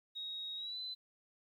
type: tone with pitch glide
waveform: sine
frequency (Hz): 3776 to 4024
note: A#7 to B7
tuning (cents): +22 to +32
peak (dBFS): -40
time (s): 0.15-0.95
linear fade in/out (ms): 20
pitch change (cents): +110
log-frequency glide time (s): 0.56-0.79
effects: 12-bit